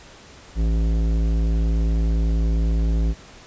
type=tone with tanh clipping; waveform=sine; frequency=55 Hz; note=A1; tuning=in tune; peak=-19 dBFS; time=0.55-3.15 s; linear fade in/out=50 ms; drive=15 dB; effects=pink hiss -45 dBFS RMS until 3.46 s + resampled to 16000 Hz